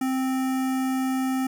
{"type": "tone with notch filter", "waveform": "square", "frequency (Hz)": 261.6, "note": "C4", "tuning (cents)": 0, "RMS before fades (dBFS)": -25, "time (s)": [0.01, 1.47], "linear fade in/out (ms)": 5, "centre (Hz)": 3900, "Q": 1.1, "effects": ["10-bit"]}